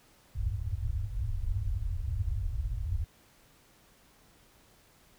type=low-pass noise; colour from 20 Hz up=white; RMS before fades=-32 dBFS; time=0.35-3.05 s; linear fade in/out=10 ms; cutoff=110 Hz; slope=96 dB/octave; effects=pink hiss -62 dBFS RMS until 5.18 s